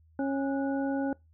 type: harmonic tone with a mistuned harmonic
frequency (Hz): 274.3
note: C#4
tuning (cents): -18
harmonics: 1 / 2 / 3 / 5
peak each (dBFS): -28 / -34 / -38 / -42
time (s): 0.19-1.13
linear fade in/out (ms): 2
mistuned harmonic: 5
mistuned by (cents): +120
effects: noise-tail reverb RT60 0.2 s tail -23 dB re dry + added 80 Hz sine -58 dBFS peak until 1.33 s